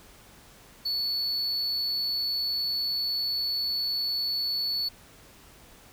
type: tone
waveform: triangle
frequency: 4435 Hz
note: C#8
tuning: in tune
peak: -25 dBFS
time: 0.85-4.89 s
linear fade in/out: 10 ms
effects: pink hiss -53 dBFS RMS until 5.92 s